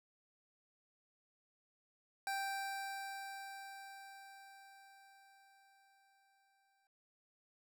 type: tone with exponential decay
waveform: 25% pulse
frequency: 784 Hz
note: G5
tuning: in tune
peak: -33 dBFS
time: 2.27-6.87 s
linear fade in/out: 1 ms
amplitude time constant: 1000 ms
effects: none